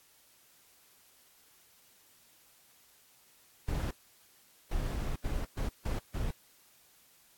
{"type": "noise bursts at uneven times", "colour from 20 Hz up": "brown", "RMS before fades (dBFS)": -33, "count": 6, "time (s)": [[3.68, 3.91], [4.71, 5.16], [5.24, 5.45], [5.57, 5.69], [5.85, 5.99], [6.14, 6.31]], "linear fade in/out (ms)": 5, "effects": ["white hiss -63 dBFS RMS until 7.37 s", "AAC 64 kbps"]}